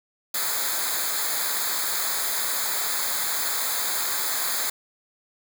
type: noise with comb filter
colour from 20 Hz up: white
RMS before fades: -26 dBFS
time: 0.34-4.7 s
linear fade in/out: 5 ms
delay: 0.35 ms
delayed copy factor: -0.95
effects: none